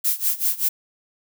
violet noise with tremolo, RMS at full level -19 dBFS, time 0.04-0.69 s, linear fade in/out 10 ms, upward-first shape sine, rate 5.2 Hz, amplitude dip 90%, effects none

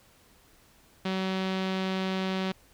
sawtooth tone with low-pass filter, 189 Hz, F#3, 37 cents sharp, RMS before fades -30 dBFS, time 1.05-2.52 s, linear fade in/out 5 ms, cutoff 3700 Hz, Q 1.9, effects pink hiss -60 dBFS RMS until 2.73 s

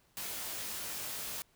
white noise with comb filter, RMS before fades -40 dBFS, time 0.17-1.42 s, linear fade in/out 0 ms, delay 19 ms, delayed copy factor +1, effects pink hiss -69 dBFS RMS until 1.55 s

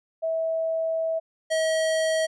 sine / square tone pair in turn, 650 / 639.2 Hz, E5 / D#5, -24 / +47 cents, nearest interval unison, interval 29 cents, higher first, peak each -23 / -22 dBFS, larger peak second, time 0.22-1.2 / 1.5-2.27 s, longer first, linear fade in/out 20 ms, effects resampled to 24000 Hz

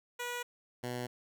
10% pulse tone pair in turn, 485.7 / 123.26 Hz, B4 / B2, -29 / -3 cents, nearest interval 2 octaves, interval 2374 cents, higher first, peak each -28 dBFS, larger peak neither, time 0.19-0.43 / 0.83-1.07 s, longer neither, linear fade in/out 10 ms, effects none

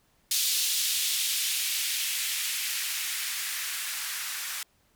violet noise with band-pass filter sweep, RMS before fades -30 dBFS, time 0.31-4.63 s, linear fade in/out 2 ms, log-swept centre 3700 to 1400 Hz, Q 1.4, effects pink hiss -67 dBFS RMS until 4.95 s

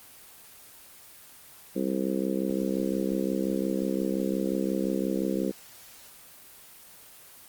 harmonic tone, 65.7 Hz, C2, 8 cents sharp, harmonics 3 / 4 / 5 / 6 / 7 / 8, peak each -30 / -32 / -31 / -35 / -35 / -35 dBFS, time 1.75-5.52 s, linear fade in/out 20 ms, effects white hiss -50 dBFS RMS until 7.48 s + Opus 24 kbps

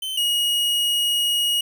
45% pulse tone pair in turn, 3075 / 2889 Hz, G7 / F#7, -34 / -42 cents, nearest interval minor second, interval 108 cents, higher first, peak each -25 / -18 dBFS, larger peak second, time 0.02-0.17 / 0.17-1.61 s, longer second, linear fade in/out 5 ms, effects 10-bit

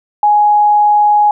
sine tone, 834 Hz, G#5, 7 cents sharp, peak -6 dBFS, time 0.23-1.31 s, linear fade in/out 2 ms, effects none

